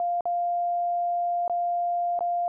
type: tone with dropouts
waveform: sine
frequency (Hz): 698.5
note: F5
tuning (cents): 0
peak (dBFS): -23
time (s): 0-2.48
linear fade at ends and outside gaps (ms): 1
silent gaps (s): 0.208-0.255 / 1.479-1.497 / 2.191-2.207
effects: none